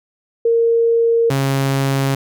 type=tone pair in turn; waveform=sine / sawtooth; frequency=462.2 / 136.42 Hz; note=A#4 / C#3; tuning=-15 / -27 cents; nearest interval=octave + major sixth; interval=2112 cents; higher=first; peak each=-11 dBFS; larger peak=neither; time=0.45-1.3 / 1.3-2.15 s; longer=neither; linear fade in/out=5 ms; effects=none